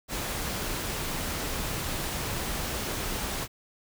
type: noise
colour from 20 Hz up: pink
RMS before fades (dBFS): -32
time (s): 0.08-3.48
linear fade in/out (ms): 50
effects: none